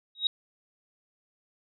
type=tone with exponential growth; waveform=sine; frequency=3799 Hz; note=A#7; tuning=32 cents sharp; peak=-18 dBFS; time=0.15-0.27 s; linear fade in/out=2 ms; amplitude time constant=26 ms; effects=none